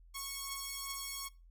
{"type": "beating tone pair", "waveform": "5% pulse", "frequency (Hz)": [1100, 1102.6], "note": ["C#6", "C#6"], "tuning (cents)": [-14, -10], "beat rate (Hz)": 2.6, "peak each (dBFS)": [-33, -29], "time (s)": [0.14, 1.29], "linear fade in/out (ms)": 20, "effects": ["noise-tail reverb RT60 0.3 s tail -23 dB re dry", "added 42 Hz sine -56 dBFS peak until 1.5 s"]}